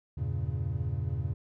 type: chord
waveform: triangle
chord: E diminished seventh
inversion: none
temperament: equal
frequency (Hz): 82.41 / 98 / 116.54 / 138.59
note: E2 / G2 / Bb2 / Db3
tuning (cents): 0 / 0 / 0 / 0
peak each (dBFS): -33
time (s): 0.17-1.34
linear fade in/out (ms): 10
effects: none